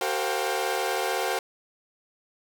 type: tone cluster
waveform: sawtooth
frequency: 378.6 / 456.7 / 527 / 712 / 793 Hz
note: F#4 / A#4 / C5 / F5 / G5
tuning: +40 / -36 / +12 / +33 / +20 cents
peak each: -28 dBFS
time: 0.01-1.39 s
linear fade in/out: 2 ms
effects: none